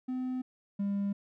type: tone pair in turn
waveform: triangle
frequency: 255.2 / 200.3 Hz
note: C4 / G3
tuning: -43 / +38 cents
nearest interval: major third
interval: 419 cents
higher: first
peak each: -29 / -26 dBFS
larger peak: second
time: 0.08-0.42 / 0.79-1.13 s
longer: neither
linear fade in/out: 10 ms
effects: tanh soft clip ceiling -23 dBFS